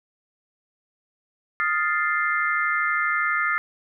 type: chord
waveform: sine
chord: F dominant seventh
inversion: third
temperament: equal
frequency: 1244.5 / 1396.9 / 1760 / 2093 Hz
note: Eb6 / F6 / A6 / C7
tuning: 0 / 0 / 0 / 0 cents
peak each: -26 dBFS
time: 1.6-3.58 s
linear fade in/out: 0 ms
effects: none